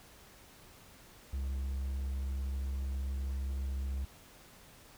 triangle tone, 67.1 Hz, C2, 44 cents sharp, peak -31 dBFS, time 1.33-4.05 s, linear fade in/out 5 ms, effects pink hiss -57 dBFS RMS until 4.97 s

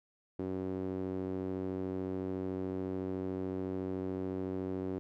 sawtooth tone with band-pass filter, 93.8 Hz, F#2, 24 cents sharp, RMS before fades -37 dBFS, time 0.39-4.99 s, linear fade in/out 0 ms, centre 340 Hz, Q 2.3, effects none

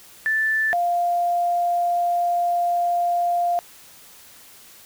sine tone pair in turn, 1760 / 698.5 Hz, A6 / F5, 0 / 0 cents, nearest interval octave + major third, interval 1600 cents, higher first, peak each -18 dBFS, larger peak neither, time 0.26-0.73 / 0.73-3.59 s, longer second, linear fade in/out 0 ms, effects white hiss -47 dBFS RMS until 4.85 s

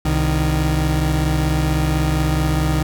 30% pulse tone pair together, 65.12 / 154.7 Hz, C2 / D#3, -8 / -10 cents, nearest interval octave + minor third, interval 1498 cents, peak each -16 dBFS, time 0.05-2.83 s, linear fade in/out 5 ms, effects none

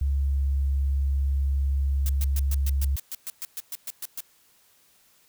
sine tone with pitch glide, 69.3 to 68.74 Hz, C#2 to C#2, 0 to -14 cents, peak -21 dBFS, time 0.01-2.96 s, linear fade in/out 5 ms, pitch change -14 cents, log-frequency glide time 0.15-0.43 s
blue noise bursts, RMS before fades -33 dBFS, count 15, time 2.06-4.205 s, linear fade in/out 0 ms, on 31 ms, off 120 ms
effects white hiss -61 dBFS RMS until 5.28 s

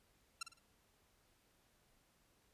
10% pulse tone with echo, 1359 Hz, F6, 48 cents flat, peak -32 dBFS, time 0.41-0.43 s, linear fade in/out 5 ms, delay 53 ms, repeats 3, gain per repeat -9 dB, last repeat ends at 0.589 s, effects pink hiss -74 dBFS RMS until 2.53 s + resampled to 32000 Hz

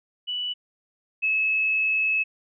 sine tone pair in turn, 2960 / 2590 Hz, F#7 / E7, 0 / -31 cents, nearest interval major second, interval 231 cents, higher first, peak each -26 / -20 dBFS, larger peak second, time 0.27-0.54 / 1.22-2.24 s, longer second, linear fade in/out 20 ms, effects none

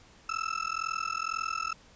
35% pulse tone with amplitude modulation, 1318.5 Hz, E6, in tune, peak -25 dBFS, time 0.29-1.73 s, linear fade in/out 5 ms, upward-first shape sine, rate 42 Hz, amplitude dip 100%, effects pink hiss -57 dBFS RMS until 1.95 s + resampled to 16000 Hz

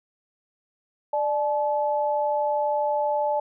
sine tone pair together, 593.3 / 861 Hz, D5 / A5, +18 / -38 cents, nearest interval tritone, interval 644 cents, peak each -24 dBFS, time 1.13-3.4 s, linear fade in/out 5 ms, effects none

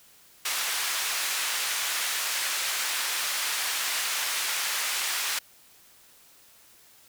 pink band-pass noise, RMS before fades -29 dBFS, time 0.45-5.39 s, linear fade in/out 5 ms, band 1500 to 14000 Hz, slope 12 dB/octave, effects white hiss -56 dBFS RMS until 7.08 s

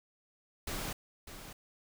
pink noise with echo, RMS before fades -38 dBFS, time 0.67-0.93 s, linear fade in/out 5 ms, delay 600 ms, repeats 1, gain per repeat -10 dB, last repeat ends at 1.53 s, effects none

